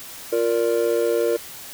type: chord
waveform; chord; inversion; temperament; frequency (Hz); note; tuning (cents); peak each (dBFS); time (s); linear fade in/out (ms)
triangle; Bb major; second; just; 349.6 / 466.2 / 582.7; F4 / Bb4 / D5; +2 / 0 / -14; -22 / -18 / -23; 0.32-1.37; 10
effects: white hiss -38 dBFS RMS until 1.73 s